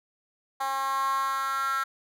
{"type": "tone with high-pass filter sweep", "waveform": "10% pulse", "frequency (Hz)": 270, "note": "C#4", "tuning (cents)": -45, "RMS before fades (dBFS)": -28, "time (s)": [0.6, 1.84], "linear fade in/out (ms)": 10, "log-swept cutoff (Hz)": [900, 1400], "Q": 6.5, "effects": []}